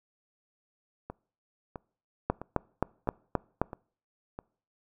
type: two click trains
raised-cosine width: 1 ms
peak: -11 / -24 dBFS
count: 6 / 6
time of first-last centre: 2.3-3.616 / 1.1-4.389 s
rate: 3.8 / 1.52 Hz
effects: noise-tail reverb RT60 0.5 s tail -25 dB re dry